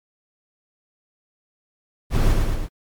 brown noise with echo, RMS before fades -17 dBFS, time 2.1-2.36 s, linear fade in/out 50 ms, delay 110 ms, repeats 3, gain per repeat -3 dB, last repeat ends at 2.69 s, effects MP3 96 kbps

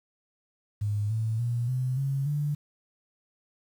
sine tone with pitch steps, 103.83 / 111.28 / 119.27 / 127.83 / 137 / 146.84 Hz, G#2 / A2 / A#2 / C3 / C#3 / D3, 0 / +20 / +40 / -40 / -20 / 0 cents, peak -25 dBFS, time 0.81-2.55 s, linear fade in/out 10 ms, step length 290 ms, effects 9-bit

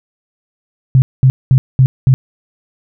sine tone bursts, 130.81 Hz, C3, in tune, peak -4 dBFS, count 5, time 0.95-2.14 s, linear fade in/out 0 ms, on 70 ms, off 210 ms, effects none

